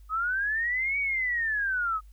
sine linear two-way sweep, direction up then down, 1244.5 to 2271 to 1244.5 Hz, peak -25 dBFS, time 0.09-2.01 s, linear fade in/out 50 ms, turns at 0.99 s, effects added 50 Hz sine -47 dBFS peak until 2.12 s + white hiss -69 dBFS RMS until 2.12 s

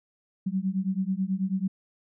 sine beating tone pair, 185.7 / 194.9 Hz, F#3 / G3, +7 / -10 cents, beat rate 9.2 Hz, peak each -28 dBFS, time 0.46-1.68 s, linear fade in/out 10 ms, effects none

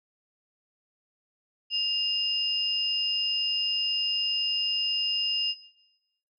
sine tone pair together, 2819 / 5051 Hz, F7 / D#8, +16 / +25 cents, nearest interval minor seventh, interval 1009 cents, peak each -26 / -29 dBFS, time 1.7-5.55 s, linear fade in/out 50 ms, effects noise-tail reverb RT60 0.9 s tail -17 dB re dry

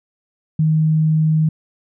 sine tone, 156.8 Hz, D#3, 14 cents sharp, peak -12 dBFS, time 0.59-1.49 s, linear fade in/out 5 ms, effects none

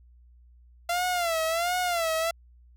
sawtooth tone with vibrato, 683 Hz, F5, 39 cents flat, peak -21 dBFS, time 0.89-2.31 s, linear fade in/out 5 ms, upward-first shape sine, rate 1.4 Hz, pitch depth 110 cents each way, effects added 60 Hz sine -52 dBFS peak until 2.76 s

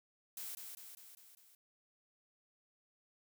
blue noise with echo, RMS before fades -45 dBFS, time 0.37-0.55 s, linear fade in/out 2 ms, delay 200 ms, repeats 5, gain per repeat -4 dB, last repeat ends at 1.55 s, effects none

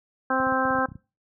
harmonic tone, 261.6 Hz, C4, in tune, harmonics 1 / 2 / 3 / 4 / 5 / 6, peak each -28 / -28 / -28 / -28 / -28 / -28 dBFS, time 0.3-0.86 s, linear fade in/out 5 ms
clicks, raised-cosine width 5 ms, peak -26 dBFS, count 10, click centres 0.4 / 0.468 / 0.522 / 0.652 / 0.705 / 0.75 / 0.786 / 0.887 / 0.918 / 0.955 s
effects noise-tail reverb RT60 0.3 s tail -22 dB re dry + high-pass 80 Hz 12 dB/octave

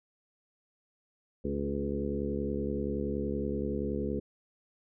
harmonic tone with a mistuned harmonic, 70.6 Hz, C#2, 32 cents sharp, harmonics 1 / 2 / 3 / 4 / 5 / 6 / 7, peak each -38 / -41 / -35 / -38 / -39 / -37 / -39 dBFS, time 1.44-4.2 s, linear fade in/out 10 ms, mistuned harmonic 5, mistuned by +31 cents, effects none

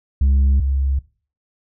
sine tone pair in turn, 68 / 68 Hz, C#2 / C#2, -33 / -33 cents, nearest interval unison, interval 0 cents, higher neither, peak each -9 / -15 dBFS, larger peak first, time 0.21-0.6 / 0.6-0.99 s, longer neither, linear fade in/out 5 ms, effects noise-tail reverb RT60 0.4 s tail -20 dB re dry + tanh soft clip ceiling -11 dBFS

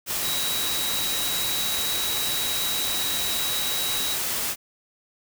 sine tone in noise, 3864 Hz, B7, 39 cents flat, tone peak -28 dBFS, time 0.21-4.18 s, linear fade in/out 50 ms, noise white, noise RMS -27 dBFS, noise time 0.06-4.56 s, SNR -4 dB, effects none

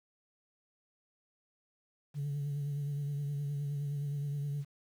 sine tone with vibrato, 143.5 Hz, D3, 40 cents flat, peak -31 dBFS, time 2.14-4.65 s, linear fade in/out 50 ms, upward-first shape triangle, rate 9.6 Hz, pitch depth 44 cents each way, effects tanh soft clip ceiling -31 dBFS + 10-bit

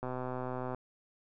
click train, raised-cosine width 1 ms, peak -24 dBFS, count 92, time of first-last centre 0.03-0.747 s, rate 127 Hz, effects none

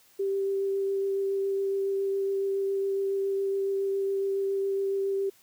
sine tone with vibrato, 392 Hz, G4, in tune, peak -25 dBFS, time 0.19-5.3 s, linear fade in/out 10 ms, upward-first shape sine, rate 7.2 Hz, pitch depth 9 cents each way, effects white hiss -60 dBFS RMS until 5.42 s + high-pass 60 Hz 12 dB/octave

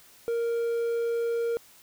triangle tone, 466.2 Hz, A#4, in tune, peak -23 dBFS, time 0.28-1.57 s, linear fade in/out 0 ms, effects white hiss -55 dBFS RMS until 1.82 s

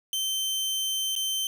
sawtooth tone with dropouts, 3100 Hz, G7, 20 cents flat, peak -23 dBFS, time 0.13-1.47 s, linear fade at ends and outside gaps 1 ms, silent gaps 1.153-1.162 s, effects none

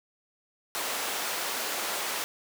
pink high-pass noise, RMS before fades -32 dBFS, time 0.75-2.24 s, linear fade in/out 0 ms, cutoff 550 Hz, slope 12 dB/octave, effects none

